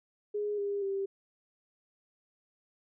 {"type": "tone with pitch steps", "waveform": "sine", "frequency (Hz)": [415.3, 403.5, 392], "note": ["G#4", "G#4", "G4"], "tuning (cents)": [0, -50, 0], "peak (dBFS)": -30, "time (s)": [0.34, 1.06], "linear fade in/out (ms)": 10, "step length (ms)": 240, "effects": []}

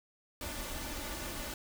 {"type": "noise with comb filter", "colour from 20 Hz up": "pink", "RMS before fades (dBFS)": -40, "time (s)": [0.41, 1.54], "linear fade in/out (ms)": 2, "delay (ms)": 3.4, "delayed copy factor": 0.6, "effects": []}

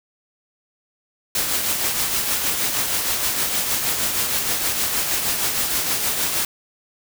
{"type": "noise with tremolo", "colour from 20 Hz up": "white", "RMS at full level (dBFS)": -20, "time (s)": [1.35, 6.45], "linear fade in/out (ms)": 2, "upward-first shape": "triangle", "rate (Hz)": 6.4, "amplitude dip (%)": 45, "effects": []}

